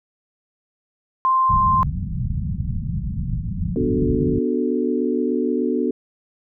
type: tone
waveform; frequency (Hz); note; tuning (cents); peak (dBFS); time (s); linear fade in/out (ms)
sine; 1046.5; C6; 0; -14; 1.25-1.83; 0
type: low-pass noise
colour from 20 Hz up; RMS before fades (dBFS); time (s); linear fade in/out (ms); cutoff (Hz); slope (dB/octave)
white; -24; 1.49-4.39; 10; 190; 48
type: chord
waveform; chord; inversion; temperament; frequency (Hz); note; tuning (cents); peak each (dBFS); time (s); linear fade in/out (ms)
sine; B minor seventh; none; equal; 246.9 / 293.7 / 370 / 440; B3 / D4 / F#4 / A4; 0 / 0 / 0 / 0; -22 / -24 / -24 / -25; 3.76-5.91; 2
effects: none